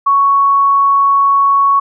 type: tone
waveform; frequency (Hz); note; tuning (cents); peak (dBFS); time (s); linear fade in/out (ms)
sine; 1112; C#6; +5; -7; 0.06-1.8; 10
effects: none